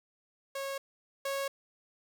sawtooth tone pair in turn, 548 / 550.6 Hz, C#5 / C#5, -20 / -12 cents, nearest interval unison, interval 8 cents, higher second, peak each -31 / -28 dBFS, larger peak second, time 0.55-0.78 / 1.25-1.48 s, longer neither, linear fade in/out 5 ms, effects none

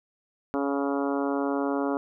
harmonic tone, 140 Hz, C#3, 18 cents sharp, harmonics 2 / 3 / 4 / 5 / 6 / 7 / 8 / 9 / 10, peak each -27 / -31 / -33 / -35 / -37 / -38 / -39 / -40 / -41 dBFS, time 0.54-1.97 s, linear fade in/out 0 ms, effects none

